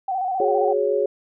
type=tone with vibrato; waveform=sine; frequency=753 Hz; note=F#5; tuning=30 cents sharp; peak=-21 dBFS; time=0.08-0.73 s; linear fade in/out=5 ms; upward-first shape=square; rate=15 Hz; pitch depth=52 cents each way
type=chord; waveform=sine; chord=F# suspended second; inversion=none; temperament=just; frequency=370 / 416.2 / 555 Hz; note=F#4 / G#4 / C#5; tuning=0 / +4 / +2 cents; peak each=-25 / -21 / -22 dBFS; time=0.4-1.06 s; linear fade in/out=2 ms
effects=none